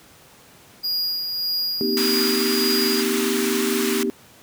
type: tone with tremolo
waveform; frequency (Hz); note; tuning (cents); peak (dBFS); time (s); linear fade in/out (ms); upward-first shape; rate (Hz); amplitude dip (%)
square; 4864; D#8; -40; -21; 0.83-3.03; 20; sine; 1.7; 40
type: chord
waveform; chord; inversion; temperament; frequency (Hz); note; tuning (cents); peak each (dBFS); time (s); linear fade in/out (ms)
sine; C minor seventh; third; equal with one note detuned; 237 / 261.6 / 311.1 / 392; Bb3 / C4 / Eb4 / G4; +29 / 0 / 0 / 0; -25 / -28 / -28 / -23; 1.81-4.1; 0
type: high-pass noise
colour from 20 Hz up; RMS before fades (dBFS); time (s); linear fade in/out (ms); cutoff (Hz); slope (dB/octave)
pink; -27; 1.97-4.03; 0; 1100; 24
effects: pink hiss -49 dBFS RMS until 4.42 s + high-pass 100 Hz 12 dB/octave